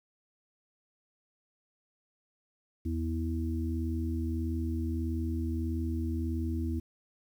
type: harmonic tone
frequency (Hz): 81.6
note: E2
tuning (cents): -17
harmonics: 1 / 3 / 4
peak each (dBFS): -31 / -36 / -37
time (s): 2.85-6.8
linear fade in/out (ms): 10
effects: 10-bit